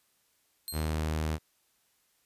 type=tone with exponential decay; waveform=5% pulse; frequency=4186 Hz; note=C8; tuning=in tune; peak=-26 dBFS; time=0.68-1.09 s; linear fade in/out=0 ms; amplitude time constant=87 ms
type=tone; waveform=sawtooth; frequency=78 Hz; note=D#2; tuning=5 cents sharp; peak=-25 dBFS; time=0.72-1.39 s; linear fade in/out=50 ms
effects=white hiss -71 dBFS RMS until 2.25 s + resampled to 32000 Hz